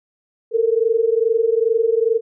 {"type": "tone pair together", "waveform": "sine", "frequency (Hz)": [443.8, 466.2], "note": ["A4", "A#4"], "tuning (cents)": [15, 0], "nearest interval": "minor second", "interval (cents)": 85, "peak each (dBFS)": -17, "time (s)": [0.51, 2.21], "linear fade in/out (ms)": 50, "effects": []}